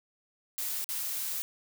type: noise with dropouts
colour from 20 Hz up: blue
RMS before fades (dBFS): -34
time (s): 0.58-1.42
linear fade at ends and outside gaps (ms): 0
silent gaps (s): 0.843-0.89
effects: none